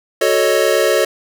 square chord, D# half-diminished seventh, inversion first, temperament equal, 370 / 440 / 554.4 / 622.3 Hz, F#4 / A4 / C#5 / D#5, 0 / 0 / 0 / 0 cents, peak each -20 / -18 / -17 / -19 dBFS, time 0.21-1.05 s, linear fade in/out 5 ms, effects none

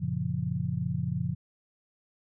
sine chord, Gb major seventh, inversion none, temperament just, 92.5 / 115.62 / 138.75 / 173.43 Hz, Gb2 / Bb2 / Db3 / F3, 0 / -14 / +2 / -12 cents, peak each -36 / -34 / -32 / -32 dBFS, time 0-1.35 s, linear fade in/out 20 ms, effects none

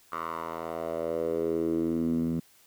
10% pulse tone with band-pass filter sweep, 82.41 Hz, E2, in tune, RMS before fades -30 dBFS, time 0.12-2.4 s, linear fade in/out 5 ms, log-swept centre 1200 to 200 Hz, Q 3.9, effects white hiss -60 dBFS RMS until 2.66 s

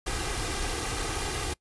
pink noise with comb filter, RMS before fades -31 dBFS, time 0.06-1.54 s, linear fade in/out 10 ms, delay 2.5 ms, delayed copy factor +0.6, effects noise-tail reverb RT60 0.1 s tail -22 dB re dry + resampled to 24000 Hz

